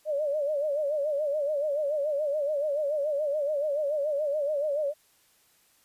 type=tone with vibrato; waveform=sine; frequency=587.3 Hz; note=D5; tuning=in tune; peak=-25 dBFS; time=0.05-4.94 s; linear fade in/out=50 ms; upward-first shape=sine; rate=7 Hz; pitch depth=100 cents each way; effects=white hiss -64 dBFS RMS until 5.84 s + resampled to 32000 Hz